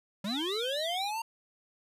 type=linear sweep; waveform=square; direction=up; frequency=185 to 929 Hz; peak=-33 dBFS; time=0.24-1.22 s; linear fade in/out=5 ms
type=tone with vibrato; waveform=sine; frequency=3520 Hz; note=A7; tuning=in tune; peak=-34 dBFS; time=0.25-1.11 s; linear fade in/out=50 ms; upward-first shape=sine; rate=4.1 Hz; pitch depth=230 cents each way
effects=resampled to 32000 Hz